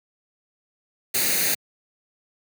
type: noise with comb filter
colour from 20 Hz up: white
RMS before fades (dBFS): -22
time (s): 1.14-1.55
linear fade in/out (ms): 10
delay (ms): 0.46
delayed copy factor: +0.65
effects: high-pass 150 Hz 12 dB/octave